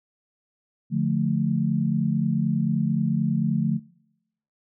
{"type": "chord", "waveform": "sine", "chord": "D minor", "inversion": "none", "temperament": "just", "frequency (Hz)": [146.83, 176.2, 220.2], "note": ["D3", "F3", "A3"], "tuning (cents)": [0, 16, 2], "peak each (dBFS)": -25, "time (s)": [0.9, 3.8], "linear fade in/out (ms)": 50, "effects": ["noise-tail reverb RT60 0.9 s tail -26 dB re dry"]}